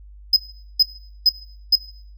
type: tone bursts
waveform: triangle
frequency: 5050 Hz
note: D#8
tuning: 25 cents sharp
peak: -9 dBFS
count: 4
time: 0.33-1.756 s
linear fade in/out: 5 ms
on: 34 ms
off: 430 ms
effects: noise-tail reverb RT60 0.6 s tail -17 dB re dry + added 50 Hz sine -40 dBFS peak until 2.17 s